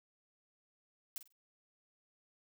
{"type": "noise with echo", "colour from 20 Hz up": "blue", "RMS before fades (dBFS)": -41, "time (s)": [1.16, 1.18], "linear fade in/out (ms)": 0, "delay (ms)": 48, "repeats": 3, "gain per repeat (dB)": -12, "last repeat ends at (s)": 1.324, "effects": []}